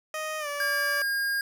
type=tone with pitch glide; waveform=15% pulse; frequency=622.3 to 577.3 Hz; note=D#5 to D5; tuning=0 to -30 cents; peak=-24 dBFS; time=0.14-1.02 s; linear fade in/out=2 ms; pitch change=-130 cents; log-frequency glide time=0.39-0.48 s
type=tone; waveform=square; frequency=1620 Hz; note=G#6; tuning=43 cents flat; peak=-26 dBFS; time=0.6-1.41 s; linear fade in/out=2 ms
effects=none